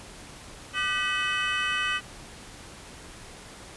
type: tone cluster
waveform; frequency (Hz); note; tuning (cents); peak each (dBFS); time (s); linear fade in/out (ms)
triangle; 1202 / 1514 / 1946 / 2563 / 3013; D6 / F#6 / B6 / E7 / F#7; +40 / +39 / -26 / -49 / +31; -30; 0.73-2.01; 50
effects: pink hiss -45 dBFS RMS until 3.76 s + resampled to 24000 Hz